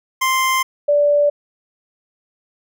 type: tone pair in turn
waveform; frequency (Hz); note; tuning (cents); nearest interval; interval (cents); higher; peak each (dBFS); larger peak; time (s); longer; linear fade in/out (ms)
25% pulse / sine; 1046.5 / 582.6; C6 / D5; 0 / -14; minor seventh; 1014; first; -11; neither; 0.21-0.63 / 0.88-1.3; neither; 10
effects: none

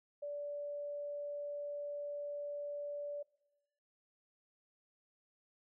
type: tone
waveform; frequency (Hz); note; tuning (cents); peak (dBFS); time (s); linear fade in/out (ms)
sine; 580; D5; -22; -39; 0.22-3.23; 10
effects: noise-tail reverb RT60 1.0 s tail -22 dB re dry

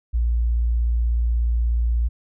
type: tone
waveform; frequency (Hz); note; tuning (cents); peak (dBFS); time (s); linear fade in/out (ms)
sine; 58.27; A#1; 0; -17; 0.13-2.09; 20
effects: none

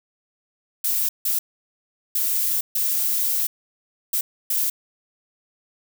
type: noise bursts at uneven times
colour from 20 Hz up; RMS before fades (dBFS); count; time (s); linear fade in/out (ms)
violet; -22; 6; 0.84-1.09 / 1.25-1.39 / 2.15-2.61 / 2.75-3.47 / 4.13-4.21 / 4.5-4.7; 5
effects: none

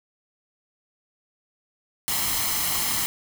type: noise with comb filter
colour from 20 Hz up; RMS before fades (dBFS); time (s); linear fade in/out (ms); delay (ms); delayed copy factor
white; -25; 2.08-3.06; 0; 0.97; +0.55
effects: none

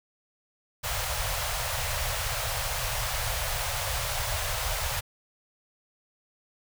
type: band-stop noise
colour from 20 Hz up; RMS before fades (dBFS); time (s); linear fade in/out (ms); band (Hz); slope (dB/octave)
pink; -30; 0.83-5.01; 20; 130 to 520; 48
effects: none

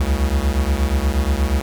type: beating tone pair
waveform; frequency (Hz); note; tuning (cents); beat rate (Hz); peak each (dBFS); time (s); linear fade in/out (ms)
square; 65.41 / 73.81; C2 / D2; 0 / +9; 8.4; -19 / -20; 0-1.62; 5
effects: none

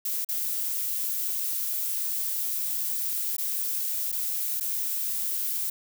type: noise with dropouts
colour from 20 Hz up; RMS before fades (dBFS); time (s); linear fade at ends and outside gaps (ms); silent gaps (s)
violet; -29; 0.05-5.7; 5; 0.247-0.288 / 3.367-3.382 / 4.118-4.124 / 4.6-4.607
effects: none

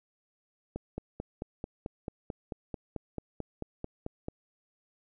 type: click train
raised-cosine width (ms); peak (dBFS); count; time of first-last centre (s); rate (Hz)
2; -22; 17; 0.76-4.284; 4.54
effects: none

